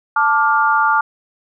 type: chord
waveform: sine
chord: D minor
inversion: second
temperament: just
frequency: 881 / 1174.7 / 1409.6 Hz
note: A5 / D6 / F6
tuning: +2 / 0 / +16 cents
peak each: -16 dBFS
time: 0.16-1.01 s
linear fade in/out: 5 ms
effects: none